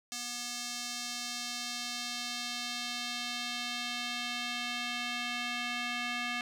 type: tone with band-pass filter sweep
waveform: square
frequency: 242.2 Hz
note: B3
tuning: 34 cents flat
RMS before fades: -37 dBFS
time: 0.12-6.41 s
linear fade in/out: 0 ms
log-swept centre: 6100 to 2500 Hz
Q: 1.4
effects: none